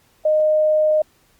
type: tone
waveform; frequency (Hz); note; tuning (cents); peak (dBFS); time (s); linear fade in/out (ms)
sine; 616; D#5; -17; -13; 0.25-1.02; 5
effects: pink hiss -58 dBFS RMS until 1.39 s + Opus 48 kbps